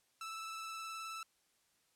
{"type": "tone with vibrato", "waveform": "sawtooth", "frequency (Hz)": 1318.5, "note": "E6", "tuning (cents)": 0, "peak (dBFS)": -39, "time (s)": [0.21, 1.23], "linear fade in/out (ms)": 2, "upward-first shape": "triangle", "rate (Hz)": 19, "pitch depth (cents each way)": 20, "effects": ["white hiss -75 dBFS RMS until 1.95 s", "low-pass 11000 Hz 12 dB/octave"]}